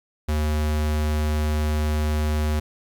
square tone, 76 Hz, D#2, 40 cents flat, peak -21 dBFS, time 0.28-2.6 s, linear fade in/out 10 ms, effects 10-bit

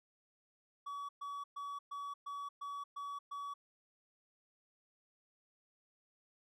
triangle tone bursts, 1136 Hz, C#6, 42 cents sharp, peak -39 dBFS, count 8, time 0.86-3.54 s, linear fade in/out 10 ms, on 230 ms, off 120 ms, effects none

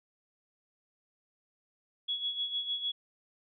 sine tone with tremolo, 3360 Hz, G#7, 19 cents sharp, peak -29 dBFS, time 2.08-2.92 s, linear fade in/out 10 ms, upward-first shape sine, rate 6.6 Hz, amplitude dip 65%, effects none

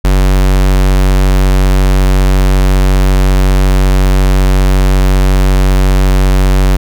square tone, 47.29 Hz, F#1, 39 cents sharp, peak -6 dBFS, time 0.04-6.77 s, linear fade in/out 10 ms, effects none

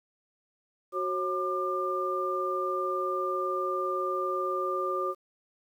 sine tone cluster, 370.7 / 543 / 1197 Hz, F#4 / C#5 / D6, +3 / -36 / +33 cents, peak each -32 / -34 / -30 dBFS, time 0.92-5.15 s, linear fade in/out 50 ms, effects 10-bit

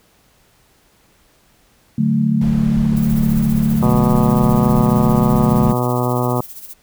sine chord, D major, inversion none, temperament equal, 146.83 / 185 / 220 Hz, D3 / F#3 / A3, 0 / 0 / 0 cents, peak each -18 / -20 / -15 dBFS, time 1.98-5.73 s, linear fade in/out 5 ms
brown noise, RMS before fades -25 dBFS, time 2.41-5.72 s, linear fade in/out 5 ms
violet noise with tremolo, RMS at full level -32 dBFS, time 2.96-6.74 s, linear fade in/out 10 ms, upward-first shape sine, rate 15 Hz, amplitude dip 65%
harmonic tone, 123.47 Hz, B2, in tune, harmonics 1 / 2 / 3 / 4 / 5 / 6 / 7 / 8 / 9 / 10, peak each -19 / -22 / -24 / -25 / -26 / -27 / -27 / -28 / -29 / -29 dBFS, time 3.82-6.41 s, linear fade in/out 5 ms
effects pink hiss -55 dBFS RMS until 6.82 s

